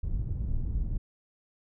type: low-pass noise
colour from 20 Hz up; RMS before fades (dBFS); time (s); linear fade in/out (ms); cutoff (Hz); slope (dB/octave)
pink; -30; 0.03-0.98; 5; 110; 12
effects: none